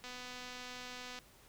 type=click train; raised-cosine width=0.2 ms; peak=-30 dBFS; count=287; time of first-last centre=0.04-1.189 s; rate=249 Hz; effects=pink hiss -62 dBFS RMS until 1.48 s